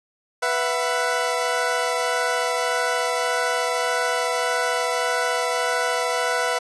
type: chord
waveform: 20% pulse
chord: B suspended fourth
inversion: none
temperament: equal with one note detuned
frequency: 493.9 / 666.5 / 740 Hz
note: B4 / E5 / F#5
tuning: 0 / +19 / 0 cents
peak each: -19 / -20 / -23 dBFS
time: 0.42-6.59 s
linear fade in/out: 10 ms
effects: resampled to 24000 Hz